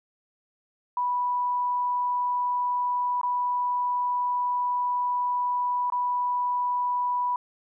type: tone with dropouts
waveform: sine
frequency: 984 Hz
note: B5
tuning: 7 cents flat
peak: -23 dBFS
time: 0.97-7.36 s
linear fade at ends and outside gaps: 2 ms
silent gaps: 3.214-3.232 / 5.901-5.922 s
effects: none